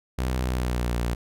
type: tone with pitch glide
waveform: sawtooth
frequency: 63.3 to 59.4 Hz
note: B1 to A#1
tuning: +43 to +33 cents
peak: -20 dBFS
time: 0.18-1.15 s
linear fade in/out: 10 ms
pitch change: -110 cents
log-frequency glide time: 0.42-0.96 s
effects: none